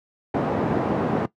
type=band-pass noise; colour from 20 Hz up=pink; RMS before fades=-23 dBFS; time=0.34-1.26 s; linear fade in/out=5 ms; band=160 to 790 Hz; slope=12 dB/octave; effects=noise-tail reverb RT60 0.1 s tail -17 dB re dry + high-pass 80 Hz 12 dB/octave